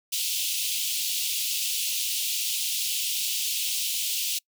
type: high-pass noise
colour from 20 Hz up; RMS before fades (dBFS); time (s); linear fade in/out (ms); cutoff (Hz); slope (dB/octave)
pink; -28; 0.12-4.39; 10; 2700; 48
effects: noise-tail reverb RT60 0.1 s tail -26 dB re dry